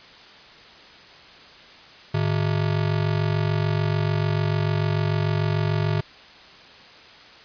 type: ring-modulated tone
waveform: square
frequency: 130 Hz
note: C3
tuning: 11 cents flat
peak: -18 dBFS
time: 2.14-6.01 s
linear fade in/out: 2 ms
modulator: 23.4 Hz
effects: white hiss -46 dBFS RMS until 7.44 s + resampled to 11025 Hz